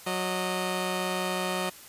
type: tone pair together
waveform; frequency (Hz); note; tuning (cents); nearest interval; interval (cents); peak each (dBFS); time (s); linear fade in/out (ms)
10% pulse; 183.8 / 617; F#3 / D#5; -11 / -15; octave + major sixth; 2096; -21 / -24; 0.06-1.7; 10
effects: white hiss -48 dBFS RMS until 1.88 s + resampled to 32000 Hz